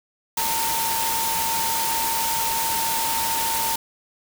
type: tone in noise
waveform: sine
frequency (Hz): 909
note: A#5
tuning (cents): -44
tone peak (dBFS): -25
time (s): 0.37-3.76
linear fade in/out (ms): 5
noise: white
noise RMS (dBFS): -25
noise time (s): 0.37-3.76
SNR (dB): -3
effects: none